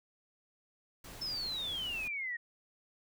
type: noise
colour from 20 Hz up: pink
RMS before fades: -49 dBFS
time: 1.04-2.08 s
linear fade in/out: 5 ms
type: exponential sweep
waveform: sine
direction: down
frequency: 5330 to 1857 Hz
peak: -35 dBFS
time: 1.21-2.37 s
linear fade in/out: 10 ms
effects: none